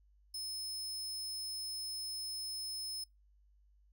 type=tone; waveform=sawtooth; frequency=5200 Hz; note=E8; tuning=24 cents flat; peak=-37 dBFS; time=0.34-3.04 s; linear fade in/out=5 ms; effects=noise-tail reverb RT60 0.2 s tail -26 dB re dry + added 50 Hz sine -64 dBFS peak until 3.92 s